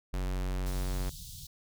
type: tone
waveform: square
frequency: 46.25 Hz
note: F#1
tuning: in tune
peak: -31 dBFS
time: 0.13-1.1 s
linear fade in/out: 10 ms
type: band-stop noise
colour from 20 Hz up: pink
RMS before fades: -45 dBFS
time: 0.66-1.47 s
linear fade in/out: 5 ms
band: 160 to 3400 Hz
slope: 48 dB/octave
effects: none